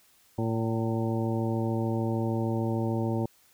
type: harmonic tone with a mistuned harmonic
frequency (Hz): 113.4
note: A#2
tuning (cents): -47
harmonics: 1 / 2 / 3 / 4 / 5 / 7 / 8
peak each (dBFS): -29 / -31 / -32 / -38 / -37 / -40 / -41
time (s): 0.38-3.26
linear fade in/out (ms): 5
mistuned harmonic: 7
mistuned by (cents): -47
effects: white hiss -62 dBFS RMS until 3.53 s